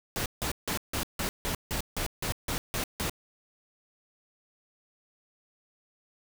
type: noise bursts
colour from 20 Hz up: pink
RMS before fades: -31 dBFS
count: 12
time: 0.16-3.096 s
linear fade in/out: 0 ms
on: 98 ms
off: 160 ms
effects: none